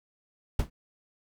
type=noise with exponential decay; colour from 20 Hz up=brown; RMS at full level=-20 dBFS; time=0.59-0.7 s; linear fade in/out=5 ms; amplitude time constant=23 ms; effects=none